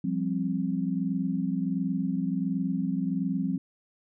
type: chord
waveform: sine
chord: F suspended second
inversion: none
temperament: equal with one note detuned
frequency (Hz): 174.61 / 196 / 263.6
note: F3 / G3 / C4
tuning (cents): 0 / 0 / +13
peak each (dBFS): -30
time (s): 0.04-3.58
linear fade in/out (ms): 5
effects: none